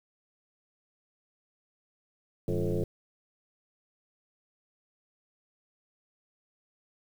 sine tone with frequency modulation, 163.9 Hz, E3, 10 cents flat, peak -26 dBFS, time 2.48-2.84 s, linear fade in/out 2 ms, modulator 90.8 Hz, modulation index 3.8, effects 9-bit

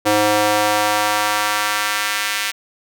square tone with high-pass filter sweep, 105 Hz, G#2, 19 cents sharp, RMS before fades -18 dBFS, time 0.05-2.52 s, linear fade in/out 20 ms, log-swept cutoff 430 to 2100 Hz, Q 1.2, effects none

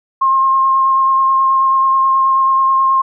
sine tone with vibrato, 1067 Hz, C6, 34 cents sharp, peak -9 dBFS, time 0.21-3.02 s, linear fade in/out 10 ms, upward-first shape sine, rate 9.3 Hz, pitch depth 12 cents each way, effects none

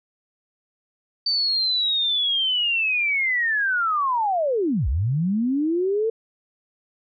sine linear two-way sweep, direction down then up, 4600 to 55 to 457.2 Hz, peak -19 dBFS, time 1.26-6.1 s, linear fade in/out 5 ms, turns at 4.88 s, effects none

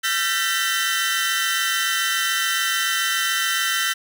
sawtooth tone cluster, 1354 / 1559 / 1800 / 1963 / 3071 Hz, E6 / G6 / A6 / B6 / G7, +46 / -10 / +39 / -11 / -36 cents, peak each -23 dBFS, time 0.03-3.94 s, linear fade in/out 20 ms, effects none

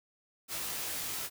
white noise with comb filter, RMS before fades -37 dBFS, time 0.48-1.3 s, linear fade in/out 50 ms, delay 18 ms, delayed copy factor +0.7, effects none

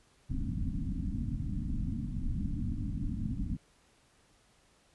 pink low-pass noise, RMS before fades -34 dBFS, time 0.29-3.57 s, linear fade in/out 10 ms, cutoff 290 Hz, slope 96 dB/octave, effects pink hiss -66 dBFS RMS until 4.94 s + resampled to 24000 Hz

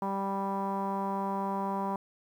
sawtooth tone with low-pass filter, 196 Hz, G3, in tune, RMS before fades -32 dBFS, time 0.02-1.96 s, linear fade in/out 2 ms, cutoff 940 Hz, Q 6.8, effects 10-bit

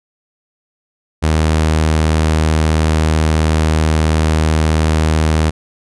sawtooth tone, 78.5 Hz, D#2, 16 cents sharp, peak -7 dBFS, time 1.22-5.51 s, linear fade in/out 20 ms, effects resampled to 24000 Hz

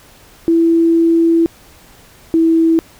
sine tone pair in turn, 332.1 / 327.1 Hz, E4 / E4, +13 / -13 cents, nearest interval unison, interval 26 cents, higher first, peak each -8 dBFS, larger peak neither, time 0.48-1.46 / 2.34-2.79 s, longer first, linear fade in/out 0 ms, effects pink hiss -44 dBFS RMS until 2.99 s

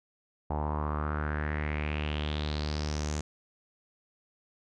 sawtooth tone with low-pass filter sweep, 75.2 Hz, D2, 42 cents sharp, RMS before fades -32 dBFS, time 0.5-3.21 s, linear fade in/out 5 ms, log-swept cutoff 830 to 7000 Hz, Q 4.7, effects none

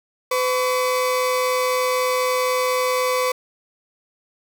35% pulse tone pair together, 506 / 1135.9 Hz, B4 / C#6, +42 / +42 cents, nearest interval octave + major second, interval 1400 cents, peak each -18 / -22 dBFS, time 0.31-3.32 s, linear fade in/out 5 ms, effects none

